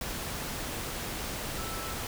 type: tone in noise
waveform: sine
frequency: 1320 Hz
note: E6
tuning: 2 cents sharp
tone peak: -41 dBFS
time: 1.58-1.93 s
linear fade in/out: 2 ms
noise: pink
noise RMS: -36 dBFS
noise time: 0.01-2.07 s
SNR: -8 dB
effects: none

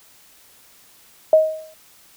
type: tone with exponential decay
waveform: sine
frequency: 629 Hz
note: D#5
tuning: 19 cents sharp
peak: -6 dBFS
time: 1.33-1.74 s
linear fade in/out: 2 ms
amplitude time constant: 88 ms
effects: white hiss -51 dBFS RMS until 2.16 s

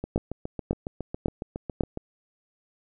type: two click trains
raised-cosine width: 2 ms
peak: -9 / -18 dBFS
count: 4 / 15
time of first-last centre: 0.16-1.808 / 0.04-1.974 s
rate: 1.82 / 7.24 Hz
effects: none

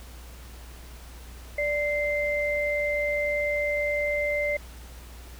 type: tone pair together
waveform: sine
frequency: 587.3 / 2083 Hz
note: D5 / C7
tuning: 0 / -8 cents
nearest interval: octave + minor seventh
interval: 2192 cents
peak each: -26 / -27 dBFS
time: 1.58-4.57 s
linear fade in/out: 5 ms
effects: added 60 Hz sine -42 dBFS peak until 5.39 s + pink hiss -49 dBFS RMS until 5.39 s

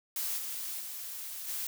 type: noise with level steps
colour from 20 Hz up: blue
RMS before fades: -34 / -38 / -41 / -36 dBFS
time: 0.16-1.67 s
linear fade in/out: 2 ms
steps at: 0.37 / 0.79 / 1.47 s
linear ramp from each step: 20 ms
effects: none

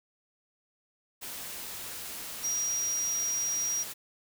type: tone in noise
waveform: sine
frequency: 5730 Hz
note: F8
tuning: 44 cents sharp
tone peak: -28 dBFS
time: 2.43-3.84 s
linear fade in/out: 20 ms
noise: white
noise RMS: -40 dBFS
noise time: 1.21-3.94 s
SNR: +9 dB
effects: none

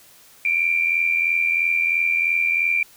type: tone pair together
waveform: sine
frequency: 2295 / 2378 Hz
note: D7 / D7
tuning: -40 / +21 cents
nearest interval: minor second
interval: 61 cents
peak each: -24 / -18 dBFS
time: 0.45-2.83 s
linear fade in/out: 2 ms
effects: white hiss -50 dBFS RMS until 2.96 s

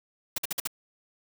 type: noise bursts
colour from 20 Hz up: white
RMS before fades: -29 dBFS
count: 5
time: 0.36-0.674 s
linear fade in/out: 5 ms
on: 22 ms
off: 51 ms
effects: none

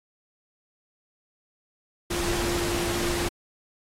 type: tone in noise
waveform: sine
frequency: 346.9 Hz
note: F4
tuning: 12 cents flat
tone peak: -29 dBFS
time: 2.1-3.29 s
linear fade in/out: 10 ms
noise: pink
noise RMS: -29 dBFS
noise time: 2.1-3.29 s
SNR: -3 dB
effects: low-pass 11000 Hz 12 dB/octave + AAC 48 kbps

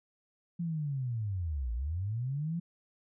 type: linear two-way sweep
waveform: sine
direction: down then up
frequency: 174.7 to 55 to 174.7 Hz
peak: -31 dBFS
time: 0.59-2.6 s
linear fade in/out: 10 ms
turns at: 1.73 s
effects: none

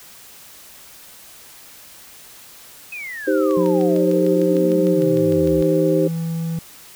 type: exponential sweep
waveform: sine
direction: down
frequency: 2582 to 65.41 Hz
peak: -28 dBFS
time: 2.92-5.62 s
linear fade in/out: 5 ms
type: chord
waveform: sine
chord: C minor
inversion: first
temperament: equal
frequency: 311.1 / 392 / 523.3 Hz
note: Eb4 / G4 / C5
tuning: 0 / 0 / 0 cents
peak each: -19 dBFS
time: 3.27-6.08 s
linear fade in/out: 10 ms
type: click train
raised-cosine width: 0.2 ms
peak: -19 dBFS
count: 15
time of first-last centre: 3.51-5.625 s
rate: 6.62 Hz
type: tone with pitch glide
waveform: triangle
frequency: 178.6 to 164.73 Hz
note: F3 to E3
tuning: +39 to -1 cents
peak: -19 dBFS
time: 3.57-6.59 s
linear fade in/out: 2 ms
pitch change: -140 cents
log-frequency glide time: 4.92-5.07 s
effects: white hiss -43 dBFS RMS until 6.95 s

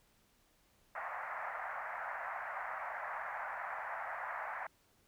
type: band-pass noise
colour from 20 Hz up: pink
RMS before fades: -42 dBFS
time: 0.95-4.67 s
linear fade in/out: 5 ms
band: 650 to 2000 Hz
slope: 48 dB/octave
effects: pink hiss -71 dBFS RMS until 5.07 s

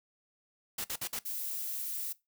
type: noise bursts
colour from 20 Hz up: white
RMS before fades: -36 dBFS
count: 4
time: 0.78-1.191 s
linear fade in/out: 5 ms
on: 63 ms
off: 53 ms
type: noise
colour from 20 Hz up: violet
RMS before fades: -37 dBFS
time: 1.25-2.13 s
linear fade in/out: 10 ms
effects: noise-tail reverb RT60 0.2 s tail -19 dB re dry

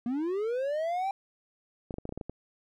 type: linear sweep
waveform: triangle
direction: up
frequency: 229.9 to 796 Hz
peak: -26 dBFS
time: 0.06-1.11 s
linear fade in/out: 2 ms
type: clicks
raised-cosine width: 2 ms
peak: -23 dBFS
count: 9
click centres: 1.908 / 1.941 / 1.984 / 2.054 / 2.092 / 2.124 / 2.176 / 2.212 / 2.296 s
effects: none

